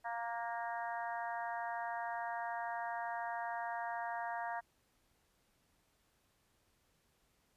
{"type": "harmonic tone with a mistuned harmonic", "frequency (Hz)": 233.1, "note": "A#3", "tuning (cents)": 0, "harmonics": [3, 4, 5, 6, 7, 8], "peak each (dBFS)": [-41, -42, -50, -52, -47, -49], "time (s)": [0.04, 4.61], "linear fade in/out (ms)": 20, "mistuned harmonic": 6, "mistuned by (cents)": 21, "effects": ["pink hiss -75 dBFS RMS until 7.56 s", "resampled to 32000 Hz"]}